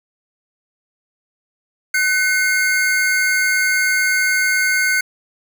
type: tone pair together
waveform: square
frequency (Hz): 1509 / 2138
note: F#6 / C7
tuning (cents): +34 / +37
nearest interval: tritone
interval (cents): 603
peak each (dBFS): -18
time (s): 1.94-5.01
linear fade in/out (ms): 5
effects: none